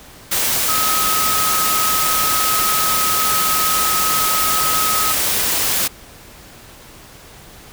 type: tone in noise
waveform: sine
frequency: 1272 Hz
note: D#6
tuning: 38 cents sharp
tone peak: -19 dBFS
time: 0.68-5.13 s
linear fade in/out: 10 ms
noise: white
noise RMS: -18 dBFS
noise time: 0.31-5.88 s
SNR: -4 dB
effects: pink hiss -41 dBFS RMS until 7.72 s